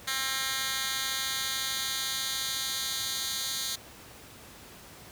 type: tone with high-pass filter sweep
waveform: 10% pulse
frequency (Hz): 266.2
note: C4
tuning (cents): +30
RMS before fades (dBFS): -32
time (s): 0.07-3.76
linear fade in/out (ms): 10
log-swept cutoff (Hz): 2300 to 4000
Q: 1.2
effects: pink hiss -49 dBFS RMS until 5.11 s + high-pass 60 Hz 12 dB/octave